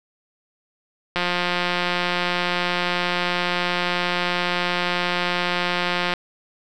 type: click train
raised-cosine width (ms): 0.3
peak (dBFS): -6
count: 882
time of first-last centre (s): 1.16-6.137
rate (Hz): 177
effects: none